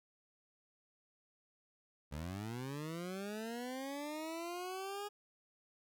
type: linear sweep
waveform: 20% pulse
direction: up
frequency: 69.3 to 415.3 Hz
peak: -36 dBFS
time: 2.11-5.09 s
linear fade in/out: 20 ms
effects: none